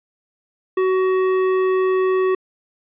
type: tone with hard clipping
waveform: triangle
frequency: 374.7 Hz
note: F#4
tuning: 22 cents sharp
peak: -17 dBFS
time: 0.77-2.35 s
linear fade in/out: 5 ms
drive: 15 dB
effects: resampled to 8000 Hz